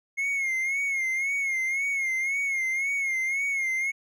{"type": "tone with vibrato", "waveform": "triangle", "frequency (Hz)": 2155, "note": "C#7", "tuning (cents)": -49, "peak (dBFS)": -23, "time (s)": [0.17, 3.92], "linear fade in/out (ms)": 20, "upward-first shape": "sine", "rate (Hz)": 1.9, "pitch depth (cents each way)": 68, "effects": []}